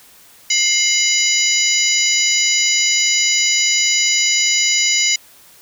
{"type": "harmonic tone with a mistuned harmonic", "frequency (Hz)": 985, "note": "B5", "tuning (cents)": -5, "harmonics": [2, 3, 4, 5, 6, 7], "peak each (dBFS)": [-19, -21, -23, -21, -21, -18], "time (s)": [0.5, 5.16], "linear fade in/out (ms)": 5, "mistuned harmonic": 2, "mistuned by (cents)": 120, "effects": ["white hiss -46 dBFS RMS until 5.61 s"]}